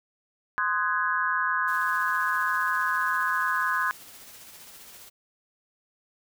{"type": "chord", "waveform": "sine", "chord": "Ab dominant seventh", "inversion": "first", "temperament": "just", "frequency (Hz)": [1038.3, 1245.9, 1495.1, 1661.2], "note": ["C6", "Eb6", "Gb6", "Ab6"], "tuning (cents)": [-14, 2, 18, 0], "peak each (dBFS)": [-28, -30, -29, -28], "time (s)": [0.58, 3.91], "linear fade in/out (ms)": 0}
{"type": "noise with tremolo", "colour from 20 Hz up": "white", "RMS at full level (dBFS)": -46, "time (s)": [1.67, 5.1], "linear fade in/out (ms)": 20, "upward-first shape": "sine", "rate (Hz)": 15, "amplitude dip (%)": 30}
{"effects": []}